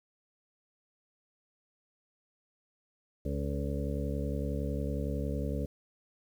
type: harmonic tone with a mistuned harmonic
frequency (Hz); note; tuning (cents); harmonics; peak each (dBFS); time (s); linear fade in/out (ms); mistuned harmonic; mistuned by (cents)
70.9; C#2; +40; 1 / 2 / 3 / 4 / 6 / 7 / 8; -34 / -37 / -39 / -40 / -42 / -42 / -43; 3.25-5.66; 5; 6; +18
effects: 10-bit